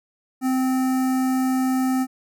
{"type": "tone with notch filter", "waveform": "square", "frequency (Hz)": 259.3, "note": "C4", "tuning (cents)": -15, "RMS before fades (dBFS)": -21, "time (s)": [0.41, 2.07], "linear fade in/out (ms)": 50, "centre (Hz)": 3400, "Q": 0.59, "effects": []}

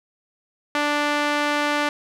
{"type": "tone with band-pass filter", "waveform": "sawtooth", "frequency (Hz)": 293.7, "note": "D4", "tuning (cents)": 0, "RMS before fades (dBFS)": -22, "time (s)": [0.75, 1.89], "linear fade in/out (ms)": 2, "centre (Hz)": 1700, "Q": 0.7, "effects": []}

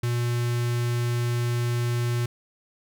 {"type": "tone with notch filter", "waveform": "square", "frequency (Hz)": 120, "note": "B2", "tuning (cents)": -49, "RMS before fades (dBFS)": -25, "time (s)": [0.03, 2.26], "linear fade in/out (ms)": 5, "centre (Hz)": 690, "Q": 1.2, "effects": []}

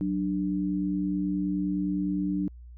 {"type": "tone pair together", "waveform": "sine", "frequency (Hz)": [186.5, 296.1], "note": ["F#3", "D4"], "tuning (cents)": [14, 14], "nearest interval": "minor sixth", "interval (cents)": 800, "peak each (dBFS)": -28, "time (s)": [0.01, 2.48], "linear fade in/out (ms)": 0, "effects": ["added 60 Hz sine -43 dBFS peak until 2.77 s"]}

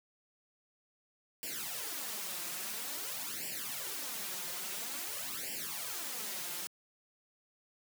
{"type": "noise with flanger", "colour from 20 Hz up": "white", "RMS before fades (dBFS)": -40, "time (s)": [1.43, 6.67], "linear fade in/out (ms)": 0, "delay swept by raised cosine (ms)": [0.39, 5.69], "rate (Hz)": 0.49, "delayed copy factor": 0.95, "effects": ["high-pass 150 Hz 12 dB/octave"]}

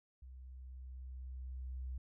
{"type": "tone with level ramp", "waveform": "sine", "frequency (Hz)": 64, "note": "C2", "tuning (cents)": -38, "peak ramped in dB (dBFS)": [-50, -39], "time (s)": [0.22, 1.98], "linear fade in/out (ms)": 5, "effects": []}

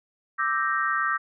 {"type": "chord", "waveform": "sine", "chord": "E half-diminished seventh", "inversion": "third", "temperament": "equal with one note detuned", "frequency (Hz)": [1174.7, 1313.9, 1568, 1864.7], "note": ["D6", "E6", "G6", "Bb6"], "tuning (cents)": [0, -6, 0, 0], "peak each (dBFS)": [-27, -28, -28, -29], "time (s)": [0.38, 1.18], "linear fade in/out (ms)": 20, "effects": []}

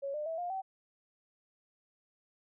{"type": "tone with pitch steps", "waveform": "sine", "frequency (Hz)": [554.4, 601.1, 651.7, 706.6, 766.1], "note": ["C#5", "D5", "E5", "F5", "G5"], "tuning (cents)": [0, 40, -20, 20, -40], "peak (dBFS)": -34, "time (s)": [0.02, 0.62], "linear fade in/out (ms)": 20, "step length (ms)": 120, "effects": []}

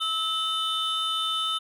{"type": "tone cluster", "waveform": "triangle", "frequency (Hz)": [1301, 3024, 3601], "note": ["E6", "F#7", "A7"], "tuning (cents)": [-23, 37, 39], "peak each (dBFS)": -27, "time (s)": [0, 1.59], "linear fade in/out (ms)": 20, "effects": ["tanh soft clip ceiling -17 dBFS"]}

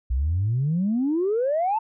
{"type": "exponential sweep", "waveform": "sine", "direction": "up", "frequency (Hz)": [58.8, 910], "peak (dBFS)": -19, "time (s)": [0.1, 1.79], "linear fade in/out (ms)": 10, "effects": ["tanh soft clip ceiling -16 dBFS"]}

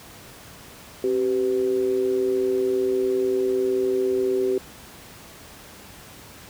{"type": "tone with amplitude modulation", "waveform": "sine", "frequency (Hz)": 384.4, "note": "G4", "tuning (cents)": -34, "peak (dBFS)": -16, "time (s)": [1.04, 4.58], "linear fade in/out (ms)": 2, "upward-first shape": "sine", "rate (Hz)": 118, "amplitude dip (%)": 70, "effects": ["pink hiss -44 dBFS RMS until 6.49 s", "high-pass 60 Hz 12 dB/octave"]}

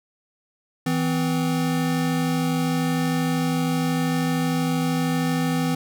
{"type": "tone pair together", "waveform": "square", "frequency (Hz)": [162.8, 255.7], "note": ["E3", "C4"], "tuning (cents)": [-21, -40], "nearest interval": "minor sixth", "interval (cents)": 781, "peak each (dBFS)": -24, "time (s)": [0.86, 5.75], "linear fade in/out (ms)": 5, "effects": []}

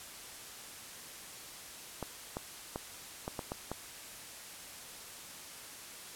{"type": "clicks", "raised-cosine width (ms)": 1, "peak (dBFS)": -22, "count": 7, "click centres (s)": [2.027, 2.369, 2.759, 3.279, 3.392, 3.519, 3.716], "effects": ["white hiss -48 dBFS RMS until 6.15 s", "low-pass 12000 Hz 12 dB/octave"]}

